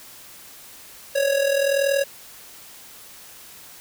square tone with amplitude modulation, 554.4 Hz, C#5, in tune, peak -16 dBFS, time 1.15-2.04 s, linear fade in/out 10 ms, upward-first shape sine, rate 40.7 Hz, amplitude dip 65%, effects white hiss -44 dBFS RMS until 3.8 s

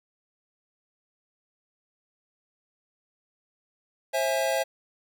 square chord, C augmented, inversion none, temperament equal with one note detuned, 534.6 / 659.3 / 830.6 Hz, C5 / E5 / G#5, +37 / 0 / 0 cents, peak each -28 / -28 / -32 dBFS, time 4.13-4.64 s, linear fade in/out 20 ms, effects none

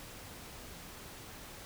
silence, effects pink hiss -49 dBFS RMS until 1.65 s

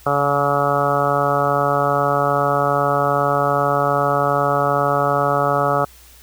harmonic tone with a mistuned harmonic, 142.5 Hz, C#3, 48 cents sharp, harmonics 1 / 2 / 3 / 4 / 5 / 6 / 7 / 8 / 9 / 10, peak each -25 / -29 / -25 / -21 / -22 / -26 / -32 / -24 / -21 / -31 dBFS, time 0.06-5.85 s, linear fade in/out 5 ms, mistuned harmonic 1, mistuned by -23 cents, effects added 60 Hz sine -47 dBFS peak until 6.22 s + white hiss -47 dBFS RMS until 6.22 s

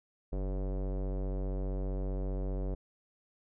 square tone with low-pass filter, 47.58 Hz, F#1, 49 cents sharp, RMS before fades -34 dBFS, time 0.32-2.75 s, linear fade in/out 10 ms, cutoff 530 Hz, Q 2, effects none

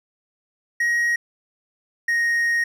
triangle tone pair in turn, 1889 / 1868.4 Hz, A#6 / A#6, +22 / +3 cents, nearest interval unison, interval 19 cents, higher first, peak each -16 dBFS, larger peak neither, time 0.8-1.16 / 2.08-2.64 s, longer second, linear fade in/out 5 ms, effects none

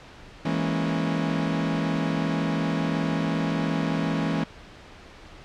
40% pulse chord, A# half-diminished seventh, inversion second, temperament equal with one note detuned, 164.81 / 207.7 / 233.1 / 274.8 Hz, E3 / G#3 / A#3 / C#4, 0 / 0 / 0 / -15 cents, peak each -26 / -30 / -31 / -28 dBFS, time 0.45-4.44 s, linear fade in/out 5 ms, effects pink hiss -46 dBFS RMS until 5.44 s + low-pass 4000 Hz 12 dB/octave

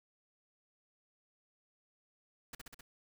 pink noise with echo, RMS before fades -45 dBFS, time 2.53-2.55 s, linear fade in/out 5 ms, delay 65 ms, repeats 4, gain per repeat -2 dB, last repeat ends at 2.81 s, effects none

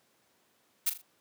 blue noise with echo, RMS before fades -27 dBFS, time 0.86-0.9 s, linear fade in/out 10 ms, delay 40 ms, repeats 3, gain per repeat -9 dB, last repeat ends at 1.02 s, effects pink hiss -69 dBFS RMS until 1.2 s + high-pass 200 Hz 12 dB/octave

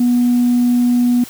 sine tone, 243.7 Hz, B3, 23 cents flat, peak -9 dBFS, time 0-1.24 s, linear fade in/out 5 ms, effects tanh soft clip ceiling -7 dBFS + white hiss -36 dBFS RMS until 1.29 s

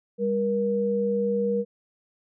sine tone pair together, 200 / 475.7 Hz, G3 / A#4, +35 / +35 cents, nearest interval octave + minor third, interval 1500 cents, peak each -27 / -23 dBFS, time 0.18-1.65 s, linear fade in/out 50 ms, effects none

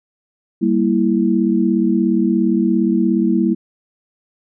sine chord, E diminished, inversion first, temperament equal, 196 / 233.1 / 329.6 Hz, G3 / Bb3 / E4, 0 / 0 / 0 cents, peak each -17 dBFS, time 0.61-3.55 s, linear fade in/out 20 ms, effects none

